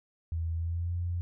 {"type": "tone with pitch glide", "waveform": "sine", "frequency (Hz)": [82.41, 87.26], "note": ["E2", "F2"], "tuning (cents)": [0, -1], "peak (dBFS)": -29, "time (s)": [0.32, 1.21], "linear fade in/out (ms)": 0, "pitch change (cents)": 99, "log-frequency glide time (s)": [0.54, 0.95], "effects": []}